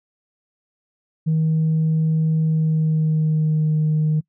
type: tone with pitch glide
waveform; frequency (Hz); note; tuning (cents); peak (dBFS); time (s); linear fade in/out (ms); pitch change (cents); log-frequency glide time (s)
sine; 158.7 to 154.45; D#3 to D#3; +35 to -12; -14; 1.26-4.21; 20; -47; 2.4-3.76
effects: noise-tail reverb RT60 0.1 s tail -25 dB re dry + tanh soft clip ceiling -13 dBFS